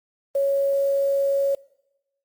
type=tone with quantisation; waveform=sine; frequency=554.4 Hz; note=C#5; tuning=in tune; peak=-18 dBFS; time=0.35-1.55 s; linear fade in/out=5 ms; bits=7; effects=noise-tail reverb RT60 0.9 s tail -22 dB re dry + Opus 32 kbps